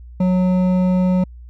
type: tone with hard clipping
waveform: sine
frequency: 183.3 Hz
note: F#3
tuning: 16 cents flat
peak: -15 dBFS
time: 0.2-1.24 s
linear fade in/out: 5 ms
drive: 9 dB
effects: added 60 Hz sine -35 dBFS peak until 1.49 s